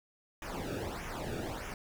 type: noise with flanger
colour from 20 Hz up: brown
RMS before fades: -39 dBFS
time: 0.42-1.74 s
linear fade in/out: 2 ms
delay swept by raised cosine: 0.23 to 0.99 ms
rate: 1.6 Hz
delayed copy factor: -0.8
effects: none